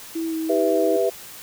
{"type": "tone with pitch glide", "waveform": "sine", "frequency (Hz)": [327.4, 320.8], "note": ["E4", "E4"], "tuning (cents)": [-12, -47], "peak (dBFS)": -23, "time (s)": [0.15, 0.97], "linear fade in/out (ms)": 10, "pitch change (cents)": -35, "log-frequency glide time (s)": [0.27, 0.35]}
{"type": "chord", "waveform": "sine", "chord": "E minor", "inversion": "first", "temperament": "just", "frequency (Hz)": [395.6, 494.4, 659.3], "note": ["G4", "B4", "E5"], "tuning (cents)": [16, 2, 0], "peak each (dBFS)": -22, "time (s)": [0.49, 1.1], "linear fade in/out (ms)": 10}
{"effects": ["white hiss -40 dBFS RMS until 1.42 s"]}